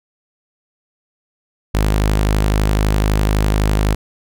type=tone; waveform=sawtooth; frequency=51.91 Hz; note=G#1; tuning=in tune; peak=-9 dBFS; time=1.74-3.95 s; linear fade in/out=10 ms; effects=none